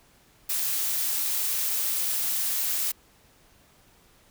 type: noise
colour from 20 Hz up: blue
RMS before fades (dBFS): -27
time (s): 0.49-2.92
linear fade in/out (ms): 10
effects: pink hiss -59 dBFS RMS until 4.3 s